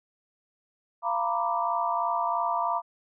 sine tone cluster, 689 / 925 / 988 / 1176 Hz, F5 / A#5 / B5 / D6, -24 / -14 / 0 / +2 cents, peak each -30 dBFS, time 1.02-2.82 s, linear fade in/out 50 ms, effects none

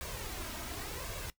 pink noise with flanger, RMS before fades -41 dBFS, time 0.01-1.3 s, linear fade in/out 0 ms, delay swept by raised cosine 1.8 to 3.2 ms, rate 0.89 Hz, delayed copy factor +0.55, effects noise-tail reverb RT60 0.1 s tail -18 dB re dry

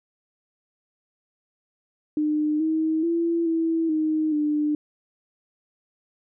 sine tone with pitch steps, 302.8 / 317.2 / 336.3 / 327.3 / 311.6 / 299.1 Hz, D#4 / D#4 / E4 / E4 / D#4 / D4, -47 / +33 / +35 / -12 / +3 / +32 cents, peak -20 dBFS, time 2.17-4.75 s, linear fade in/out 2 ms, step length 430 ms, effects none

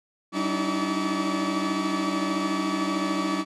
40% pulse tone cluster, 192 / 288.6 / 310.1 / 323.7 / 1144 Hz, G3 / D4 / D#4 / E4 / D6, -36 / -30 / -6 / -31 / -46 cents, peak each -30 dBFS, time 0.32-3.45 s, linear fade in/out 50 ms, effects low-pass 7000 Hz 12 dB/octave

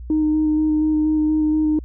sine tone with vibrato, 307.9 Hz, D#4, 18 cents flat, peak -14 dBFS, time 0.1-1.79 s, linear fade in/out 2 ms, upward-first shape square, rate 4.2 Hz, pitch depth 10 cents each way, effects tanh soft clip ceiling -11 dBFS + added 60 Hz sine -31 dBFS peak until 1.84 s

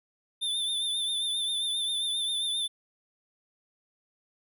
square tone with vibrato, 3557 Hz, A7, 18 cents sharp, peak -28 dBFS, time 0.41-2.68 s, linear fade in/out 20 ms, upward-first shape triangle, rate 7.5 Hz, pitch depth 53 cents each way, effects none

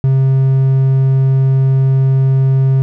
triangle tone, 133.6 Hz, C3, 36 cents sharp, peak -6 dBFS, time 0.04-2.82 s, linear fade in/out 0 ms, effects none

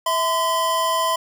square tone pair together, 651.6 / 1022 Hz, E5 / C6, -20 / -41 cents, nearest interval minor sixth, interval 779 cents, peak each -25 / -20 dBFS, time 0.06-1.16 s, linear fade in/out 5 ms, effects none

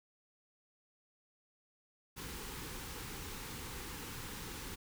pink band-stop noise, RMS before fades -45 dBFS, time 2.16-4.76 s, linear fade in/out 20 ms, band 530 to 770 Hz, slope 96 dB/octave, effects none

